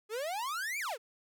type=exponential two-way sweep; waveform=45% pulse; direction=up then down; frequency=407.7 to 2420 to 407.7 Hz; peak=-34 dBFS; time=0.09-0.98 s; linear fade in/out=50 ms; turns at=0.79 s; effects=none